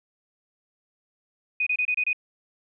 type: tone bursts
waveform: sine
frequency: 2489 Hz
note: D#7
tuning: in tune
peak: -21 dBFS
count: 6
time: 1.6-2.131 s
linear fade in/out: 5 ms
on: 66 ms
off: 27 ms
effects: none